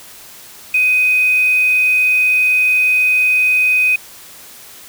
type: tone with quantisation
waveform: sine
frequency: 2506 Hz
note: D#7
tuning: 12 cents sharp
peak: -10 dBFS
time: 0.74-3.96 s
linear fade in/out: 5 ms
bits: 5
effects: white hiss -38 dBFS RMS until 4.88 s